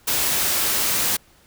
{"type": "noise", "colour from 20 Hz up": "white", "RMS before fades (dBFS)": -21, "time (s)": [0.07, 1.17], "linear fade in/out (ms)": 10, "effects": ["pink hiss -55 dBFS RMS until 1.46 s"]}